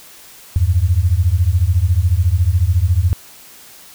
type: beating tone pair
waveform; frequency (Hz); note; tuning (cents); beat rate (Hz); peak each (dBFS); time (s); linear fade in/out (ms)
sine; 81.5 / 95.5; E2 / G2; -19 / -45; 14; -14; 0.56-3.13; 0
effects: white hiss -41 dBFS RMS until 3.94 s